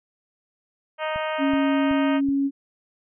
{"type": "harmonic tone", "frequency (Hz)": 311.1, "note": "D#4", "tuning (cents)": 0, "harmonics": [2, 3, 4, 5, 6, 7, 8, 9, 10], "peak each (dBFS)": [-27, -31, -33, -35, -37, -38, -39, -40, -41], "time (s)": [0.98, 2.21], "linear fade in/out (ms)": 50}
{"type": "click train", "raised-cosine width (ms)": 5, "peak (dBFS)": -26, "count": 4, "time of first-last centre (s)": [1.16, 2.288], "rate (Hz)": 2.66}
{"type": "tone", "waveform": "sine", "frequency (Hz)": 276.9, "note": "C#4", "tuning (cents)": -2, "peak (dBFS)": -19, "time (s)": [1.38, 2.51], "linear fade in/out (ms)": 50}
{"effects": []}